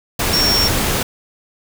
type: tone in noise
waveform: sine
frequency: 5500 Hz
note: F8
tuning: 27 cents flat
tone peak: -14 dBFS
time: 0.33-0.68 s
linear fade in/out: 5 ms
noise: pink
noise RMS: -18 dBFS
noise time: 0.19-1.03 s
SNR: +1 dB
effects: none